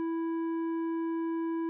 triangle tone with tanh clipping, 329.6 Hz, E4, in tune, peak -31 dBFS, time 0-1.69 s, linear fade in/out 0 ms, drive 13 dB, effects none

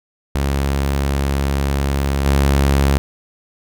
sawtooth tone with level steps, 69.3 Hz, C#2, in tune, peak -12 / -8 dBFS, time 0.35-2.98 s, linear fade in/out 0 ms, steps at 2.26 s, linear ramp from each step 2 ms, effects none

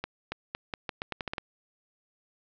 accelerating click train, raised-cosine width 0.3 ms, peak -16 dBFS, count 11, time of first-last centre 0.04-1.382 s, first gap 280 ms, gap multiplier 0.82, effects low-pass 5000 Hz 12 dB/octave

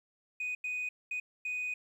sine tone bursts at uneven times, 2489 Hz, D#7, in tune, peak -31 dBFS, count 4, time 0.4-0.55 / 0.64-0.89 / 1.11-1.2 / 1.45-1.74 s, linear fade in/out 5 ms, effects tanh soft clip ceiling -31 dBFS + 11-bit

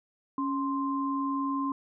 sine tone pair together, 277.2 / 1046.6 Hz, C#4 / C6, 0 / 0 cents, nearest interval octave + major seventh, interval 2300 cents, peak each -29 / -31 dBFS, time 0.38-1.72 s, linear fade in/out 2 ms, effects none

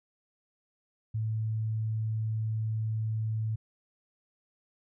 sine tone, 110 Hz, A2, in tune, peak -28 dBFS, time 1.14-3.56 s, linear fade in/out 10 ms, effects none

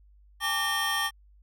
square tone cluster, 808 / 882 / 1164 / 1832 / 3183 Hz, G#5 / A5 / D6 / A#6 / G7, -48 / +4 / -16 / -31 / +26 cents, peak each -37 / -39 / -33 / -30 / -32 dBFS, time 0.4-1.11 s, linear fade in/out 50 ms, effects added 50 Hz sine -54 dBFS peak until 1.42 s

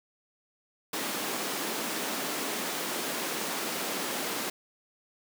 pink high-pass noise, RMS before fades -33 dBFS, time 0.93-4.5 s, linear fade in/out 5 ms, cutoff 220 Hz, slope 24 dB/octave, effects none

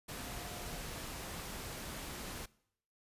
sine tone in noise, 709 Hz, F5, 26 cents sharp, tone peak -53 dBFS, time 0.16-0.78 s, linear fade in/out 10 ms, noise pink, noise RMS -44 dBFS, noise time 0.08-2.46 s, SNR -12 dB, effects noise-tail reverb RT60 0.7 s tail -22 dB re dry + resampled to 32000 Hz

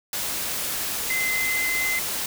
sine tone in noise, 2059 Hz, C7, 28 cents flat, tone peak -23 dBFS, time 1.1-1.99 s, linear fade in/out 2 ms, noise white, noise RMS -28 dBFS, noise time 0.13-2.26 s, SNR +2 dB, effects none

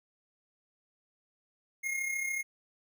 square tone with amplitude modulation, 2144 Hz, C7, 42 cents sharp, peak -30 dBFS, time 1.83-2.43 s, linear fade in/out 20 ms, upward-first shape sine, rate 33.7 Hz, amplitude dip 50%, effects none

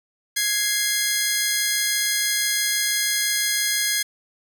10% pulse tone pair together, 1661.2 / 2093 Hz, G#6 / C7, 0 / 0 cents, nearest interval major third, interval 400 cents, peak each -14 dBFS, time 0.36-4.03 s, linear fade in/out 10 ms, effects none

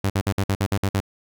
sawtooth tone bursts, 98 Hz, G2, in tune, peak -15 dBFS, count 9, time 0.04-1.003 s, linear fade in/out 5 ms, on 59 ms, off 54 ms, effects none

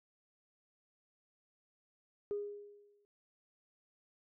sine tone with exponential decay, 410.2 Hz, G#4, 21 cents flat, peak -32 dBFS, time 2.31-3.05 s, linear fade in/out 0 ms, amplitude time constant 160 ms, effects tanh soft clip ceiling -29 dBFS

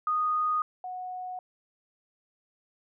sine tone pair in turn, 1238 / 734.3 Hz, D#6 / F#5, -9 / -13 cents, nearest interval major sixth, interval 904 cents, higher first, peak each -24 / -34 dBFS, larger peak first, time 0.07-0.62 / 0.84-1.39 s, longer neither, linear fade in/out 2 ms, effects none

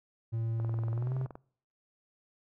triangle tone with pitch glide, 113.8 to 130.72 Hz, A#2 to C3, -41 to -1 cents, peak -28 dBFS, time 0.32-1.27 s, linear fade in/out 20 ms, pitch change +240 cents, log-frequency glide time 0.93-1.14 s
click train, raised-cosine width 1 ms, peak -30 dBFS, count 17, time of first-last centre 0.6-1.355 s, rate 21.2 Hz
effects noise-tail reverb RT60 0.6 s tail -25 dB re dry

